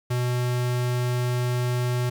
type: tone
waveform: square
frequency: 123.47 Hz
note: B2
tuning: in tune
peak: -23 dBFS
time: 0.1-2.1 s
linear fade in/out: 10 ms
effects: 10-bit